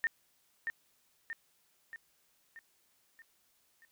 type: tone with echo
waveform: sine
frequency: 1819 Hz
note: A#6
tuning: 43 cents flat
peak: -27 dBFS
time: 0.04-0.07 s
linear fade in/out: 0 ms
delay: 630 ms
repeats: 6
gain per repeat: -5 dB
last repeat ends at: 3.85 s
effects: white hiss -72 dBFS RMS until 3.91 s